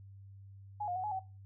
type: tone with pitch steps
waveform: sine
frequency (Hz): 835 / 713 / 744 / 843 / 759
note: G#5 / F5 / F#5 / G#5 / F#5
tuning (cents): +9 / +36 / +9 / +26 / +44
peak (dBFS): -34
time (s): 0.8-1.195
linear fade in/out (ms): 10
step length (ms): 79
effects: noise-tail reverb RT60 0.3 s tail -18 dB re dry + added 98 Hz sine -50 dBFS peak until 1.45 s